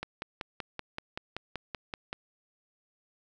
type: click train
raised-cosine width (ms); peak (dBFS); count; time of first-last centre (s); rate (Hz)
0.3; -19; 12; 0.03-2.129; 5.24
effects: none